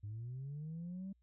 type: linear sweep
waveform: sine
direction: up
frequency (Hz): 100 to 197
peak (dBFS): -40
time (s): 0.03-1.13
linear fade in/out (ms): 10
effects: tanh soft clip ceiling -39 dBFS + added 60 Hz sine -70 dBFS peak until 1.22 s